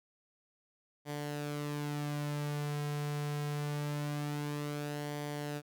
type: tone with flanger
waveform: sawtooth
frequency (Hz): 146.83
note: D3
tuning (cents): 0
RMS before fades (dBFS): -37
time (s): 1.05-5.62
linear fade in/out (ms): 50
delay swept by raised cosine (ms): 0.75 to 3.55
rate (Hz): 0.24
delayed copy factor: -0.5
effects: none